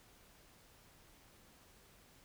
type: silence
effects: pink hiss -64 dBFS RMS until 2.24 s